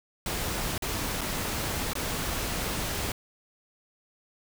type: noise with dropouts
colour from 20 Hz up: pink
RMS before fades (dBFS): -31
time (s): 0.26-3.12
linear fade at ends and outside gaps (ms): 2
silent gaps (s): 0.779-0.822 / 1.21-1.214 / 1.934-1.953
effects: none